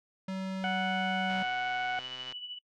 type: tone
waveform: square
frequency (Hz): 190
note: F#3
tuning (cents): +46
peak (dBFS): -34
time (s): 0.28-1.43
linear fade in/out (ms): 5
type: harmonic tone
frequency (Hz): 740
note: F#5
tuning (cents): 0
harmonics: 1 / 2 / 3 / 4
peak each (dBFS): -32 / -35 / -38 / -39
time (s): 0.64-1.99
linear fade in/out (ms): 0
type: click train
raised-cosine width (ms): 0.2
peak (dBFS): -27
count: 131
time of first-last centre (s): 1.3-2.324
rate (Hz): 127
type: tone with tremolo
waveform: sine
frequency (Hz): 2960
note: F#7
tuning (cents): 0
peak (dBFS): -36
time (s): 1.5-2.59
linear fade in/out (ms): 10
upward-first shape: sine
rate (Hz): 13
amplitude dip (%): 55
effects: noise-tail reverb RT60 0.1 s tail -26 dB re dry + low-pass 5000 Hz 12 dB/octave